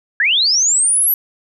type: linear sweep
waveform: sine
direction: up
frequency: 1600 to 11970 Hz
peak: -11 dBFS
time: 0.2-1.14 s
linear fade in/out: 2 ms
effects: none